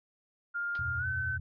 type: tone with pitch glide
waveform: sine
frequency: 1406 to 1524.4 Hz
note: F6 to G6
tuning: +11 to -49 cents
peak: -31 dBFS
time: 0.54-1.38 s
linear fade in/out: 20 ms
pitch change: +140 cents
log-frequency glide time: 0.98-1.06 s
type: noise with exponential decay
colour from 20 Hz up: white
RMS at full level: -40 dBFS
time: 0.75-0.83 s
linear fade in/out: 1 ms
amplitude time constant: 16 ms
type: chord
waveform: sine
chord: E suspended second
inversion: none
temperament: equal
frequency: 82.41 / 92.5 / 123.47 Hz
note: E2 / F#2 / B2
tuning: 0 / 0 / 0 cents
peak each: -40 dBFS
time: 0.79-1.4 s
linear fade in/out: 5 ms
effects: resampled to 11025 Hz